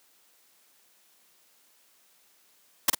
white noise with echo, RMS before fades -19 dBFS, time 2.88-2.9 s, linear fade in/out 5 ms, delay 49 ms, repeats 1, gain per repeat -5 dB, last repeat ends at 2.949 s, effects white hiss -63 dBFS RMS until 2.99 s + high-pass 200 Hz 12 dB/octave

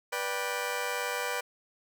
15% pulse chord, G major, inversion first, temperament just, 490 / 588 / 784 Hz, B4 / D5 / G5, -14 / +2 / 0 cents, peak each -27 / -30 / -31 dBFS, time 0.12-1.41 s, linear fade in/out 10 ms, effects none

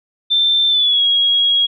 sine tone with pitch glide, 3561 to 3303 Hz, A7 to G#7, +20 to -10 cents, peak -11 dBFS, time 0.3-1.67 s, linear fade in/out 20 ms, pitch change -130 cents, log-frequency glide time 0.69-1.03 s, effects none

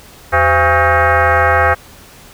sine tone with frequency modulation, 382.5 Hz, G4, 42 cents flat, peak -8 dBFS, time 0.32-1.75 s, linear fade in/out 20 ms, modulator 299 Hz, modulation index 5.1, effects pink hiss -40 dBFS RMS until 2.33 s

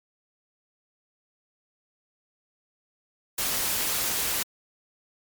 white noise, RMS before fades -27 dBFS, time 3.38-4.43 s, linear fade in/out 5 ms, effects MP3 96 kbps

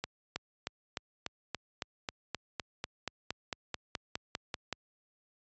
accelerating click train, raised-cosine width 0.2 ms, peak -17 dBFS, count 20, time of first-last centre 0.04-4.727 s, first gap 320 ms, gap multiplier 0.97, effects high-pass 60 Hz 12 dB/octave + resampled to 16000 Hz

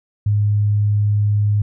sine tone, 103.83 Hz, G#2, in tune, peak -13 dBFS, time 0.26-1.62 s, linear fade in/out 5 ms, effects none

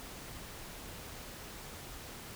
silence, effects pink hiss -47 dBFS RMS until 2.35 s

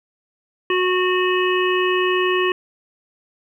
harmonic tone, 366.3 Hz, F#4, 17 cents flat, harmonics 1 / 3 / 5 / 7 / 8, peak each -18 / -23 / -25 / -26 / -27 dBFS, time 0.7-2.52 s, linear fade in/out 2 ms, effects 9-bit

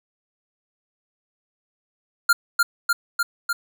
square tone with echo, 1400 Hz, F6, 4 cents sharp, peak -13 dBFS, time 2.29-2.33 s, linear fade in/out 5 ms, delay 300 ms, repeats 4, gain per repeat -2 dB, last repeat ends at 3.53 s, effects none

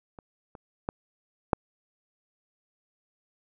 clicks, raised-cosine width 1 ms, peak -30 / -30 / -15 / -6 dBFS, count 4, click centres 0.188 / 0.552 / 0.889 / 1.532 s, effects none

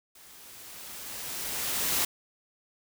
white noise with level ramp, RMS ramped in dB -53 to -26 dBFS, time 0.15-2.05 s, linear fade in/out 5 ms, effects none

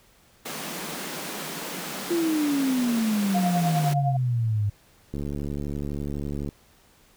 pink high-pass noise, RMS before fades -34 dBFS, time 0.45-3.94 s, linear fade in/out 10 ms, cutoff 150 Hz, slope 96 dB/octave
sine exponential sweep, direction down, 349.2 to 100.5 Hz, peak -21 dBFS, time 2.1-4.7 s, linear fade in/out 10 ms
sine tone with tremolo, 705 Hz, F5, 16 cents sharp, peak -22 dBFS, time 3.34-4.17 s, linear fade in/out 10 ms, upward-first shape triangle, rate 9.8 Hz, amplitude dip 90%
click train, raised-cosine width 3 ms, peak -19 dBFS, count 98, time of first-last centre 5.14-6.489 s, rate 71.9 Hz
effects pink hiss -58 dBFS RMS until 7.16 s

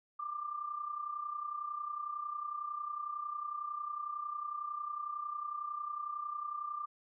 sine tone with amplitude modulation, 1188 Hz, D6, 20 cents sharp, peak -34 dBFS, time 0.19-6.86 s, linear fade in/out 10 ms, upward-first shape sine, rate 31 Hz, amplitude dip 65%, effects none

